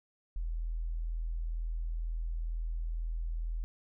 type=tone; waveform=sine; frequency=41.06 Hz; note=E1; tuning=6 cents flat; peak=-32 dBFS; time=0.36-3.64 s; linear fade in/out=0 ms; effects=none